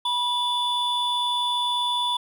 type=tone pair together; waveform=triangle; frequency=974 / 3471 Hz; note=B5 / A7; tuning=-24 / -24 cents; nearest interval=octave + minor seventh; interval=2200 cents; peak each=-23 dBFS; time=0.05-2.17 s; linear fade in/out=5 ms; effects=none